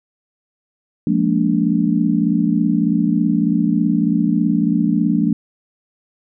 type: chord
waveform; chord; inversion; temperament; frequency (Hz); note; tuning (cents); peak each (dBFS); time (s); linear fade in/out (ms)
sine; Bb dominant seventh; second; just; 174.81 / 209.8 / 233.1 / 291.4; F3 / Ab3 / Bb3 / D4; +2 / +18 / 0 / -13; -19; 1.07-5.33; 2
effects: none